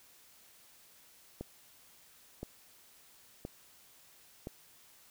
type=click train; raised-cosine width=2 ms; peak=-26 dBFS; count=4; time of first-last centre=1.41-4.471 s; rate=0.98 Hz; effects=white hiss -61 dBFS RMS until 5.1 s